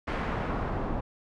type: noise with low-pass filter sweep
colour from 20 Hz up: pink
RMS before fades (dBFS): -31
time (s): 0.07-1.01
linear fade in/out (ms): 10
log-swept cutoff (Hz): 1900 to 850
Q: 0.97
effects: none